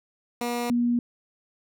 15% pulse / sine tone pair in turn, 240 / 240 Hz, B3 / B3, -49 / -49 cents, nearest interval unison, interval 0 cents, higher neither, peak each -20 dBFS, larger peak neither, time 0.41-0.7 / 0.7-0.99 s, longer neither, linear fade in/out 2 ms, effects none

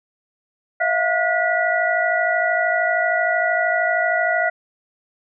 sine tone cluster, 651 / 704 / 1445 / 1957 Hz, E5 / F5 / F#6 / B6, -22 / +14 / -41 / -16 cents, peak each -22 dBFS, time 0.8-4.5 s, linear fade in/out 10 ms, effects none

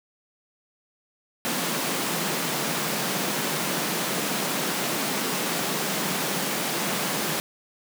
pink high-pass noise, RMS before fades -27 dBFS, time 1.45-7.4 s, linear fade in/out 0 ms, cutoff 150 Hz, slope 48 dB/octave, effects none

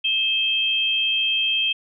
sine tone pair together, 2604 / 3178 Hz, E7 / G7, -22 / +23 cents, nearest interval minor third, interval 345 cents, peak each -23 / -20 dBFS, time 0.04-1.73 s, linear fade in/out 10 ms, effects none

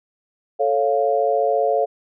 sine chord, A augmented, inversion none, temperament equal, 440 / 554.4 / 698.5 Hz, A4 / C#5 / E#5, 0 / 0 / 0 cents, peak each -21 / -20 / -20 dBFS, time 0.59-1.86 s, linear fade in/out 20 ms, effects none

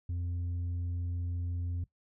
sine tone, 87.4 Hz, F2, 2 cents sharp, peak -29 dBFS, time 0.09-1.84 s, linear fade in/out 5 ms, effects noise-tail reverb RT60 0.1 s tail -18 dB re dry + tanh soft clip ceiling -31 dBFS

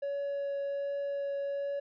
triangle tone with vibrato, 562 Hz, C#5, 24 cents sharp, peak -29 dBFS, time 0.02-1.8 s, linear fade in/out 10 ms, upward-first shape triangle, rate 1.3 Hz, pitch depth 8 cents each way, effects tanh soft clip ceiling -25 dBFS + resampled to 11025 Hz

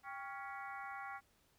harmonic tone with a mistuned harmonic, 278.8 Hz, C#4, 10 cents sharp, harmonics 3 / 4 / 5 / 6 / 7 / 8, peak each -48 / -50 / -50 / -57 / -53 / -56 dBFS, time 0.03-1.21 s, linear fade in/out 50 ms, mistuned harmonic 3, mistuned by -90 cents, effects pink hiss -73 dBFS RMS until 1.58 s

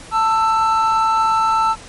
triangle tone pair together, 888.6 / 1326 Hz, A5 / E6, +17 / +10 cents, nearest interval perfect fifth, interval 693 cents, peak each -14 dBFS, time 0.11-1.76 s, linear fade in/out 50 ms, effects pink hiss -38 dBFS RMS until 1.88 s + MP3 48 kbps

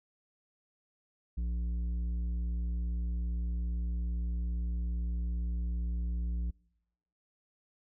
sine tone with tanh clipping, 58.8 Hz, A#1, 16 cents sharp, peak -32 dBFS, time 1.37-6.51 s, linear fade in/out 10 ms, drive 8 dB, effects noise-tail reverb RT60 0.9 s tail -26 dB re dry

